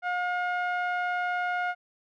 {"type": "tone with low-pass filter", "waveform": "sawtooth", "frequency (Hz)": 716, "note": "F5", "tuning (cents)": 43, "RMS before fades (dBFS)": -29, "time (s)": [0.02, 1.75], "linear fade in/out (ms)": 50, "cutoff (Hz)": 1700, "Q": 2, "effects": []}